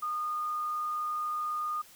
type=tone; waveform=sine; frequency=1224 Hz; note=D#6; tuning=29 cents flat; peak=-30 dBFS; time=0.02-1.82 s; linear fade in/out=10 ms; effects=white hiss -55 dBFS RMS until 1.95 s